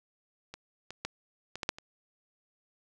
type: clicks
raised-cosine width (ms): 0.2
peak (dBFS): -25 / -24 / -16 / -21 / -16 / -10 / -27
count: 7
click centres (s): 0.54 / 0.906 / 1.05 / 1.556 / 1.632 / 1.691 / 1.785
effects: none